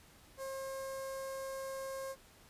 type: tone with notch filter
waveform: sawtooth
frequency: 536 Hz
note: C5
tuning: 42 cents sharp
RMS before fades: -42 dBFS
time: 0.37-2.16 s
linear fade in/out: 50 ms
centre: 2900 Hz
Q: 0.64
effects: pink hiss -61 dBFS RMS until 2.49 s + resampled to 32000 Hz